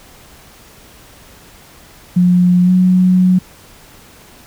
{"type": "tone with pitch glide", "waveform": "sine", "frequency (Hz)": [178.8, 183.3], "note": ["F3", "F#3"], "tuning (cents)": [41, -16], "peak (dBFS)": -7, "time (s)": [2.16, 3.39], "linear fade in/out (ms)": 10, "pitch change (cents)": 43, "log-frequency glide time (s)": [2.64, 2.71], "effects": ["pink hiss -42 dBFS RMS until 4.46 s"]}